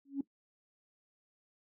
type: tone with exponential growth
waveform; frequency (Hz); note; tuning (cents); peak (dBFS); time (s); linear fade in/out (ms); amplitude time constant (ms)
sine; 277.2; C#4; 0; -27; 0.05-0.21; 5; 34
effects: noise-tail reverb RT60 0.1 s tail -17 dB re dry + tanh soft clip ceiling -25 dBFS